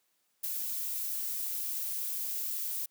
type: noise with ADSR envelope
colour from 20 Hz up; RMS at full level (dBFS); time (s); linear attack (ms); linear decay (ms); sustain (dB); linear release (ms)
violet; -31; 0.43-2.86; 14; 5; -4; 7
effects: white hiss -75 dBFS RMS until 2.9 s + high-pass 150 Hz 12 dB/octave